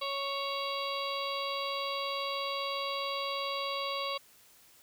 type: harmonic tone with a mistuned harmonic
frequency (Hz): 554.4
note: C#5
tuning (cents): 0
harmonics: 1 / 2 / 4 / 5 / 6 / 7 / 8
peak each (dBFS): -38 / -36 / -43 / -42 / -43 / -41 / -43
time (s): 0.01-4.18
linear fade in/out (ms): 10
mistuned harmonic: 8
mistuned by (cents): +78
effects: white hiss -60 dBFS RMS until 4.82 s